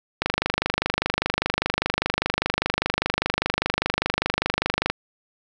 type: click train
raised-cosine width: 0.3 ms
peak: -4 dBFS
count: 118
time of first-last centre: 0.22-4.9 s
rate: 25 Hz
effects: none